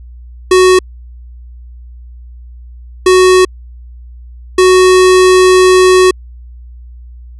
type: tone bursts at uneven times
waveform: square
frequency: 370 Hz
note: F#4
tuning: in tune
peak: -4 dBFS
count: 3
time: 0.51-0.79 / 3.06-3.45 / 4.58-6.11 s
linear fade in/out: 5 ms
effects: added 60 Hz sine -29 dBFS peak until 7.39 s + resampled to 24000 Hz